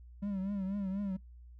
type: tone with vibrato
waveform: triangle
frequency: 196 Hz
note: G3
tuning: in tune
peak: -31 dBFS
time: 0.22-1.17 s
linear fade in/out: 10 ms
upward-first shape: triangle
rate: 4.1 Hz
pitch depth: 95 cents each way
effects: noise-tail reverb RT60 0.2 s tail -26 dB re dry + added 60 Hz sine -50 dBFS peak until 1.59 s